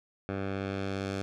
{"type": "tone with low-pass filter sweep", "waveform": "10% pulse", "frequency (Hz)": 97.5, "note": "G2", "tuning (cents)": -9, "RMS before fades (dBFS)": -34, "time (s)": [0.29, 1.22], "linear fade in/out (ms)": 0, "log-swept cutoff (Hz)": [1900, 6900], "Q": 0.83, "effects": []}